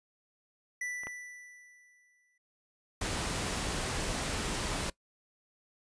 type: tone with exponential decay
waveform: square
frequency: 1975.5 Hz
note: B6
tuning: in tune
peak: -34 dBFS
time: 0.81-2.38 s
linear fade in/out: 5 ms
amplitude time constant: 340 ms
type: clicks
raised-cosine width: 0.5 ms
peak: -34 / -25 dBFS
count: 2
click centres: 1.035 / 1.07 s
type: noise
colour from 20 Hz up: pink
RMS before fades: -34 dBFS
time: 3.01-4.9 s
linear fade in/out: 5 ms
effects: noise-tail reverb RT60 0.1 s tail -21 dB re dry + resampled to 22050 Hz